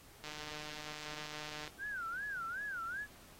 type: click train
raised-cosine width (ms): 0.2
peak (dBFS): -28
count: 218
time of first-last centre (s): 0.24-1.677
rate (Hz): 151
type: tone with vibrato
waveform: sine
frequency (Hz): 1505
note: F#6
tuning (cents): +29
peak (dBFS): -38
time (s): 1.78-3.07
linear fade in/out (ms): 50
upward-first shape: sine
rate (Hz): 2.6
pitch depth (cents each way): 210
effects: pink hiss -59 dBFS RMS until 3.39 s + AAC 48 kbps